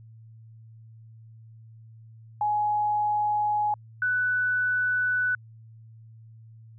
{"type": "tone pair in turn", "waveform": "sine", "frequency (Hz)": [838, 1490.2], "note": ["G#5", "F#6"], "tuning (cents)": [15, 12], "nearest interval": "minor seventh", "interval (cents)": 997, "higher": "second", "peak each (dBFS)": -22, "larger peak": "neither", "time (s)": [[2.41, 3.74], [4.02, 5.35]], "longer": "neither", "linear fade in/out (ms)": 2, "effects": ["added 112 Hz sine -46 dBFS peak until 6.78 s"]}